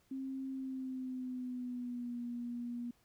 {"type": "tone with pitch glide", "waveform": "sine", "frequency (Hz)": [266.3, 240], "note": ["C4", "B3"], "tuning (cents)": [31, -49], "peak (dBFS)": -38, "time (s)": [0.11, 2.91], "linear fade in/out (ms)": 5, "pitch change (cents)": -180, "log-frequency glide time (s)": [0.5, 2.19], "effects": ["pink hiss -72 dBFS RMS until 3.04 s"]}